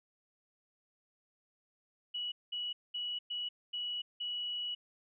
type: tone bursts at uneven times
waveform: sine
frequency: 2933 Hz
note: F#7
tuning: 16 cents flat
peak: -35 dBFS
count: 6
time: 2.14-2.32 / 2.52-2.73 / 2.94-3.19 / 3.3-3.49 / 3.73-4.02 / 4.2-4.75 s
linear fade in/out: 10 ms
effects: none